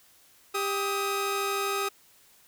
sawtooth tone pair together, 396.4 / 1262 Hz, G4 / D#6, +19 / +24 cents, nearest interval octave + minor sixth, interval 2005 cents, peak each -26 dBFS, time 0.54-1.89 s, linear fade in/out 10 ms, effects white hiss -59 dBFS RMS until 2.47 s

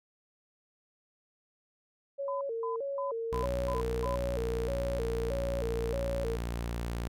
sine tone with vibrato, 504 Hz, B4, 35 cents sharp, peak -32 dBFS, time 2.18-6.37 s, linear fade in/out 20 ms, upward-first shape square, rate 1.6 Hz, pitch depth 170 cents each way
sine tone bursts, 1009 Hz, B5, 37 cents sharp, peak -35 dBFS, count 6, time 2.28-4.16 s, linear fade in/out 2 ms, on 130 ms, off 220 ms
sawtooth tone with pitch glide, 61.74 to 58.51 Hz, B1 to A#1, 0 to +7 cents, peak -29 dBFS, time 3.32-7.08 s, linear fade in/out 10 ms, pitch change -93 cents, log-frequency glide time 3.55-6.27 s
effects none

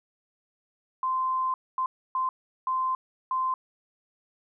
sine tone bursts at uneven times, 1038 Hz, C6, 14 cents flat, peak -24 dBFS, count 5, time 1.03-1.54 / 1.78-1.86 / 2.15-2.29 / 2.67-2.95 / 3.31-3.54 s, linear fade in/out 2 ms, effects none

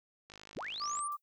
click train, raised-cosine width 0.2 ms, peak -33 dBFS, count 37, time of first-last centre 0.3-0.991 s, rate 52.1 Hz
sine linear sweep, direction up, 38.89 to 9500 Hz, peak -38 dBFS, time 0.56-1.08 s, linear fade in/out 10 ms
sine tone, 1174.7 Hz, D6, in tune, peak -35 dBFS, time 0.8-1.17 s, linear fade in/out 20 ms
violet noise with exponential decay, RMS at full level -50 dBFS, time 1.12-1.22 s, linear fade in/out 0 ms, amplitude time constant 21 ms
effects none

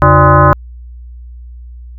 sine tone with frequency modulation, 587.3 Hz, D5, in tune, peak -3 dBFS, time 0.02-0.53 s, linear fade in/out 0 ms, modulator 224 Hz, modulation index 3.4, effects added 60 Hz sine -28 dBFS peak until 1.98 s

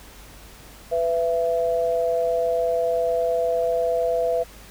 sine tone pair together, 498.8 / 670 Hz, B4 / E5, +17 / +28 cents, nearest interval perfect fourth, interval 511 cents, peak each -22 dBFS, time 0.91-4.44 s, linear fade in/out 20 ms, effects added 50 Hz sine -47 dBFS peak until 4.7 s + pink hiss -46 dBFS RMS until 4.7 s

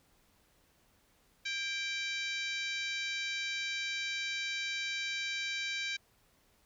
harmonic tone with a mistuned harmonic, 780 Hz, G5, 9 cents flat, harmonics 2 / 3 / 4 / 5 / 6 / 7 / 8 / 9, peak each -42 / -37 / -45 / -40 / -47 / -49 / -50 / -54 dBFS, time 1.45-5.97 s, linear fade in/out 10 ms, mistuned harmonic 2, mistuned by +48 cents, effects pink hiss -69 dBFS RMS until 6.65 s

